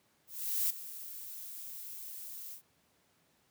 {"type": "noise with ADSR envelope", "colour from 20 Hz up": "violet", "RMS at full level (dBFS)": -30, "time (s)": [0.27, 2.62], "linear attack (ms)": 430, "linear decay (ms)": 7, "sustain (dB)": -15, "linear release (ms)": 96, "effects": ["pink hiss -71 dBFS RMS until 3.5 s", "high-pass 100 Hz 12 dB/octave"]}